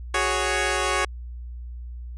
10% pulse chord, F# suspended second, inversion none, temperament equal, 370 / 415.3 / 554.4 Hz, F#4 / G#4 / C#5, 0 / 0 / 0 cents, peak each -18 dBFS, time 0.14-1.05 s, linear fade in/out 5 ms, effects added 60 Hz sine -33 dBFS peak until 2.17 s + resampled to 24000 Hz

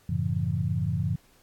sine chord, F# minor seventh, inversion none, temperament equal with one note detuned, 92.5 / 110 / 138.59 / 167.79 Hz, F#2 / A2 / C#3 / E3, 0 / 0 / 0 / +31 cents, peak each -30 dBFS, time 0.09-1.16 s, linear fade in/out 5 ms, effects pink hiss -61 dBFS RMS until 1.42 s + AAC 64 kbps

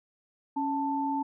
sine tone pair together, 277.2 / 883.1 Hz, C#4 / A5, 0 / +6 cents, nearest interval octave + minor sixth, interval 2006 cents, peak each -30 / -29 dBFS, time 0.56-1.23 s, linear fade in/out 10 ms, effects none

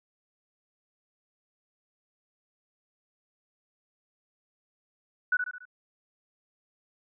sine tone with echo, 1480 Hz, F#6, in tune, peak -21 dBFS, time 5.32-5.37 s, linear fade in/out 5 ms, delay 71 ms, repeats 4, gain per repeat -6 dB, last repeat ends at 5.654 s, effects none

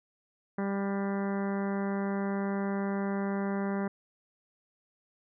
harmonic tone with a mistuned harmonic, 197.7 Hz, G3, 15 cents sharp, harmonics 1 / 2 / 3 / 4 / 5 / 6 / 7 / 8 / 9 / 10, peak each -30 / -36 / -40 / -42 / -44 / -46 / -47 / -48 / -49 / -50 dBFS, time 0.58-3.88 s, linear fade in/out 5 ms, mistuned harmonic 7, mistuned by +32 cents, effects none

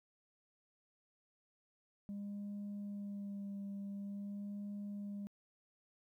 sine tone with vibrato, 201.5 Hz, G3, 48 cents sharp, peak -39 dBFS, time 2.09-5.27 s, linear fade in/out 0 ms, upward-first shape sine, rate 0.47 Hz, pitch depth 20 cents each way, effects tanh soft clip ceiling -40 dBFS + 13-bit

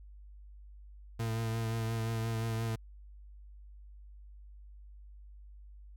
40% pulse tone with vibrato, 113 Hz, A2, 47 cents sharp, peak -31 dBFS, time 1.19-2.76 s, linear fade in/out 10 ms, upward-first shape triangle, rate 5.7 Hz, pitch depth 30 cents each way, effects added 50 Hz sine -49 dBFS peak until 5.96 s

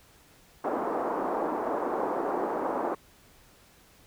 pink band-pass noise, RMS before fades -30 dBFS, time 0.64-2.95 s, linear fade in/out 5 ms, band 300 to 1100 Hz, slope 24 dB/octave, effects pink hiss -58 dBFS RMS until 4.06 s

